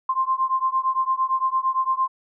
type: beating tone pair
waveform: sine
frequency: 1046.5 / 1055.3 Hz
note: C6 / C6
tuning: 0 / +14 cents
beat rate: 8.8 Hz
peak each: -22 / -23 dBFS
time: 0.09-2.08 s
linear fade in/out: 5 ms
effects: none